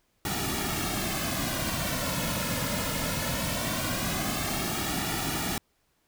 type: noise with flanger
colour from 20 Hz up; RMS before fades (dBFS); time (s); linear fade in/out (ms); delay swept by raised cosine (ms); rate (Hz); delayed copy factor
pink; -30; 0.25-5.58; 2; 1.9 to 2.6; 0.2; -0.7
effects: pink hiss -71 dBFS RMS until 6.07 s